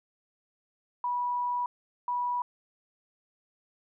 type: tone pair in turn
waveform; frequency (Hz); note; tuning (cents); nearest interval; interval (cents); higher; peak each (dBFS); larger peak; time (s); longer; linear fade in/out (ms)
sine; 977 / 977; B5 / B5; -19 / -19; unison; 0; neither; -27; neither; 1.04-1.66 / 2.08-2.42; first; 2
effects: none